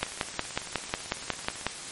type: two click trains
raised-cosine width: 0.3 ms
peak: -9 / -24 dBFS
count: 10 / 31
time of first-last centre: 0.03-1.666 / 0.01-1.667 s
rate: 5.5 / 18.1 Hz
effects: white hiss -39 dBFS RMS until 1.91 s + MP3 48 kbps

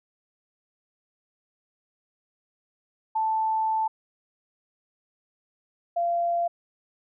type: tone pair in turn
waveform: sine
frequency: 880 / 688.2 Hz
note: A5 / F5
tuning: 0 / -26 cents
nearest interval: major third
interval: 426 cents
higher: first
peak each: -22 dBFS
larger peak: neither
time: 3.15-3.88 / 5.96-6.48 s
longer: first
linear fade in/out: 10 ms
effects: none

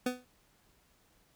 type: tone with exponential decay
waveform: 25% pulse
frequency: 250 Hz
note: B3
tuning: 21 cents sharp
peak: -23 dBFS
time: 0.06-0.25 s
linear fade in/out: 5 ms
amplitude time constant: 41 ms
effects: pink hiss -68 dBFS RMS until 1.35 s

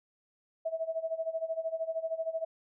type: tone with tremolo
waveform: sine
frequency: 650 Hz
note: E5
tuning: 24 cents flat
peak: -28 dBFS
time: 0.65-2.45 s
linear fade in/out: 10 ms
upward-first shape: sine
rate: 13 Hz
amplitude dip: 85%
effects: none

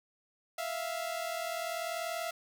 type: tone pair together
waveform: sawtooth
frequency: 656 / 696.3 Hz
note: E5 / F5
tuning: -9 / -5 cents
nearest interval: minor second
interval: 104 cents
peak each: -33 / -34 dBFS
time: 0.58-2.31 s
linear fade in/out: 5 ms
effects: 9-bit

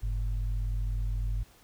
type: tone pair together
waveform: sine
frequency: 48.06 / 107.9 Hz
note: G1 / A2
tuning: -34 / -33 cents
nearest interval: octave + major second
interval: 1401 cents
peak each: -27 / -34 dBFS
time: 0.02-1.44 s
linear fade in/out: 20 ms
effects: tanh soft clip ceiling -23 dBFS + pink hiss -59 dBFS RMS until 1.63 s

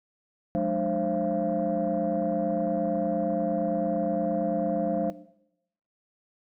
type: tone cluster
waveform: sine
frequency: 181.3 / 210 / 299.7 / 530 / 680 Hz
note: F#3 / G#3 / D4 / C5 / F5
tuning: -35 / +19 / +35 / +22 / -46 cents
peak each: -29 dBFS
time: 0.55-5.1 s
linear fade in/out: 0 ms
effects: noise-tail reverb RT60 0.8 s tail -17 dB re dry + tanh soft clip ceiling -17 dBFS

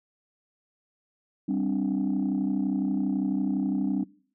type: chord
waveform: sine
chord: G suspended fourth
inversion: none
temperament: equal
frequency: 196 / 261.6 / 293.7 Hz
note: G3 / C4 / D4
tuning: 0 / 0 / 0 cents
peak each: -27 dBFS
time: 1.48-4.04 s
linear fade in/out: 10 ms
effects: noise-tail reverb RT60 0.5 s tail -23 dB re dry + tanh soft clip ceiling -19 dBFS

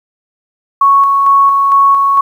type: tone with tremolo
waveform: sine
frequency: 1108 Hz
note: C#6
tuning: 1 cent flat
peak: -4 dBFS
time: 0.81-2.21 s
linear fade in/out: 5 ms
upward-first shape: square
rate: 2.2 Hz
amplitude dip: 30%
effects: 7-bit

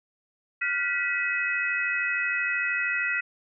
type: tone cluster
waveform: sine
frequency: 1409 / 1502 / 1955 / 2551 Hz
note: F6 / F#6 / B6 / D#7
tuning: +15 / +26 / -18 / +43 cents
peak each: -31 / -35 / -27 / -30 dBFS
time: 0.61-3.21 s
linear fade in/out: 10 ms
effects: none

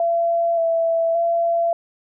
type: tone with vibrato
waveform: sine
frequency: 670 Hz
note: E5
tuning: 28 cents sharp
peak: -16 dBFS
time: 0-1.73 s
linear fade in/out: 2 ms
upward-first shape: square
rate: 0.87 Hz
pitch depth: 19 cents each way
effects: none

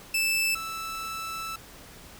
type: tone pair in turn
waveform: sawtooth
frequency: 2637 / 1318.5 Hz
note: E7 / E6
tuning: 0 / 0 cents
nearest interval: octave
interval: 1200 cents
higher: first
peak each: -20 / -29 dBFS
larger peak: first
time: 0.14-0.55 / 0.55-1.56 s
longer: second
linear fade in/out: 5 ms
effects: pink hiss -48 dBFS RMS until 2.19 s

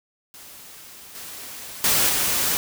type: noise with level steps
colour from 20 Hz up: white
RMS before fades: -43 / -37 / -19 / -22 dBFS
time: 0.34-2.57 s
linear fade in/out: 0 ms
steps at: 1.15 / 1.84 / 2.09 s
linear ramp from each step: 2 ms
effects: none

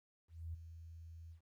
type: tone with ADSR envelope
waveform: sine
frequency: 82.41 Hz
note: E2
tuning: in tune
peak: -40 dBFS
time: 0.28-1.41 s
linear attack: 260 ms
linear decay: 10 ms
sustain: -10 dB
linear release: 100 ms
effects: 13-bit

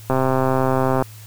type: click train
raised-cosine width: 1 ms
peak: -5 dBFS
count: 122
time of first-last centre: 0.1-1.024 s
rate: 131 Hz
effects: added 108 Hz sine -38 dBFS peak until 1.26 s + white hiss -45 dBFS RMS until 1.26 s

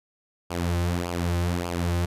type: tone with flanger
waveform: sawtooth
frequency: 87 Hz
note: F2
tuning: 6 cents flat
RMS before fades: -26 dBFS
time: 0.5-2.06 s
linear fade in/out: 10 ms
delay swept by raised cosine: 0.51 to 4.41 ms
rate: 1.7 Hz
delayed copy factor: -0.7
effects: resampled to 32000 Hz

